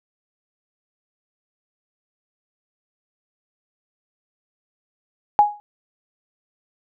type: tone with exponential decay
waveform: sine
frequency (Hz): 830.6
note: G#5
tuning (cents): 0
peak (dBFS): -6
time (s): 5.39-5.6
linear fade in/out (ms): 0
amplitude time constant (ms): 45
effects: none